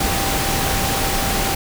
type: tone in noise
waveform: sine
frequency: 784 Hz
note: G5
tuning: in tune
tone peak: -26 dBFS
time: 0-1.55 s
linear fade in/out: 5 ms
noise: pink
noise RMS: -20 dBFS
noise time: 0-1.55 s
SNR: -9 dB
effects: none

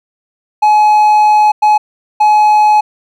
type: tone bursts at uneven times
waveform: triangle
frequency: 847 Hz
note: G#5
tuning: 34 cents sharp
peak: -3 dBFS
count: 3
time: 0.62-1.52 / 1.62-1.78 / 2.2-2.81 s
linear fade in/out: 10 ms
effects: none

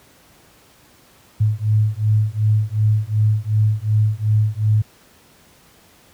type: beating tone pair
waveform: sine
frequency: 105.9 / 108.6 Hz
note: G#2 / A2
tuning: +34 / -22 cents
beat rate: 2.7 Hz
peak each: -17 dBFS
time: 1.4-4.82 s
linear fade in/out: 10 ms
effects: pink hiss -51 dBFS RMS until 6.13 s + high-pass 60 Hz 12 dB/octave

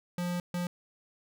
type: tone bursts at uneven times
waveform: square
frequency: 176.4 Hz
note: F3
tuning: 18 cents sharp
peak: -31 dBFS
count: 2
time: 0.18-0.4 / 0.54-0.67 s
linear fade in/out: 2 ms
effects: none

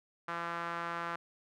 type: tone with band-pass filter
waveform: sawtooth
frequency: 169.8 Hz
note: F3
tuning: 48 cents flat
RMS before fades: -38 dBFS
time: 0.28-1.16 s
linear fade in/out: 5 ms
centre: 1300 Hz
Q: 2.4
effects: none

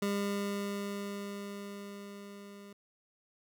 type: tone with level ramp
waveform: 25% pulse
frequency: 201.5 Hz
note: G3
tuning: 48 cents sharp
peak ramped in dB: -26 to -45 dBFS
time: 0.02-2.73 s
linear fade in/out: 5 ms
effects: none

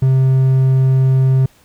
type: tone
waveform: triangle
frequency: 131.9 Hz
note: C3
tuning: 14 cents sharp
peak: -7 dBFS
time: 0.02-1.46 s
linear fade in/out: 5 ms
effects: pink hiss -51 dBFS RMS until 1.64 s

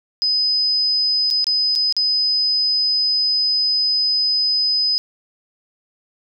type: tone with dropouts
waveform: sine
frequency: 5020 Hz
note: D#8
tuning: 15 cents sharp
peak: -15 dBFS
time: 0.22-4.98 s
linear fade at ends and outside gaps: 0 ms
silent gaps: 1.303-1.31 / 1.443-1.468 / 1.753-1.759 / 1.925-1.966 s
effects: none

